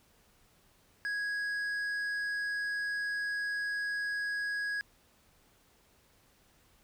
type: tone with tanh clipping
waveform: sine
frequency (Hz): 1659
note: G#6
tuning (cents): -2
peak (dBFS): -33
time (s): 1.05-4.81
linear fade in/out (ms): 0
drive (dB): 7
effects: pink hiss -66 dBFS RMS until 6.83 s